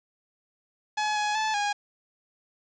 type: tone with pitch steps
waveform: sawtooth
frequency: 848 / 839 / 869 / 821 Hz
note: G#5 / G#5 / A5 / G#5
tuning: +36 / +17 / -22 / -20 cents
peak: -21 dBFS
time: 0.97-1.73 s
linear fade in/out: 10 ms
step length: 190 ms
effects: resampled to 16000 Hz + 8-bit